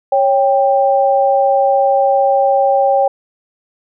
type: tone pair together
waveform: sine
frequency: 552 / 789.2 Hz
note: C#5 / G5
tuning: -7 / +11 cents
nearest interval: tritone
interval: 618 cents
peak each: -12 dBFS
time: 0.12-3.08 s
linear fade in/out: 5 ms
effects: none